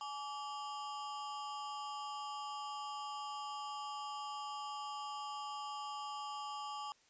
square ring-modulated tone, 999 Hz, B5, 20 cents sharp, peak -39 dBFS, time 0.01-6.92 s, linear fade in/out 0 ms, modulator 156 Hz, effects white hiss -69 dBFS RMS until 7.09 s + resampled to 16000 Hz

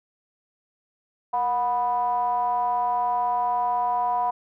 triangle ring-modulated tone, 129 Hz, C3, 24 cents flat, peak -16 dBFS, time 1.33-4.31 s, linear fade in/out 10 ms, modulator 855 Hz, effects none

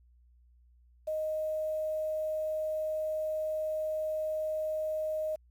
sine tone with quantisation, 622.3 Hz, D#5, in tune, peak -30 dBFS, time 1.07-5.36 s, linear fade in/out 10 ms, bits 9, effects added 60 Hz sine -59 dBFS peak until 5.5 s + AAC 64 kbps

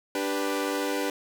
sawtooth chord, G major, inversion second, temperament equal, 293.7 / 392 / 493.9 Hz, D4 / G4 / B4, 0 / 0 / 0 cents, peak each -26 / -28 / -27 dBFS, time 0.15-1.1 s, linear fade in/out 2 ms, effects none

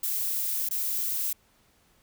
violet noise with dropouts, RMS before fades -29 dBFS, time 0.03-1.33 s, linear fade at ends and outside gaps 5 ms, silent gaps 0.689-0.709 s, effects pink hiss -64 dBFS RMS until 2.02 s

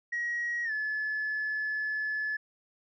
sine tone with pitch glide, 1900 to 1722.3 Hz, A#6 to A6, +33 to -37 cents, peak -28 dBFS, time 0.12-2.37 s, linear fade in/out 10 ms, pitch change -170 cents, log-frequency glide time 0.64-0.72 s, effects tanh soft clip ceiling -26 dBFS

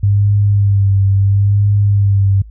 sine tone with vibrato, 100 Hz, G2, 35 cents sharp, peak -8 dBFS, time 0.03-2.42 s, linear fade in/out 5 ms, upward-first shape sine, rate 0.74 Hz, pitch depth 37 cents each way, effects added 54 Hz sine -32 dBFS peak until 2.5 s

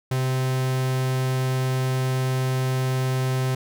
45% pulse tone, 129.9 Hz, C3, 12 cents flat, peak -21 dBFS, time 0.11-3.55 s, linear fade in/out 5 ms, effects none

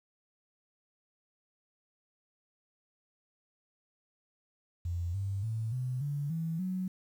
sine tone with pitch steps, 86.6 / 98.33 / 111.66 / 126.79 / 143.97 / 163.48 / 185.63 Hz, F2 / G2 / A2 / B2 / D3 / E3 / F#3, -14 / +6 / +26 / +46 / -34 / -14 / +6 cents, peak -31 dBFS, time 4.85-6.88 s, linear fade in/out 5 ms, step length 290 ms, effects 10-bit

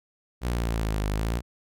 sawtooth linear two-way sweep, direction down then up, 61.4 to 50.4 to 61.1 Hz, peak -21 dBFS, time 0.41-1.42 s, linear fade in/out 50 ms, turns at 1.1 s, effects none

